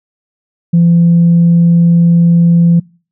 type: tone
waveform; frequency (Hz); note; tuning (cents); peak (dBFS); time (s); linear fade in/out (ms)
sine; 170; F3; -46; -3; 0.73-2.8; 10
effects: noise-tail reverb RT60 0.4 s tail -26 dB re dry + tanh soft clip ceiling -1 dBFS